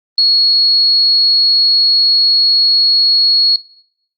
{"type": "tone", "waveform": "sine", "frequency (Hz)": 4334, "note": "C#8", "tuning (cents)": -40, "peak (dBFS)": -7, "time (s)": [0.18, 3.56], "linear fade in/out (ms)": 2, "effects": ["noise-tail reverb RT60 0.7 s tail -22 dB re dry", "Opus 24 kbps"]}